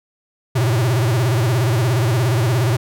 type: tone with vibrato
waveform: square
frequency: 120 Hz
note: B2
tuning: 49 cents flat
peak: -15 dBFS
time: 0.55-2.77 s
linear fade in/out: 10 ms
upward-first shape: sine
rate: 17 Hz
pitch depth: 200 cents each way
effects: none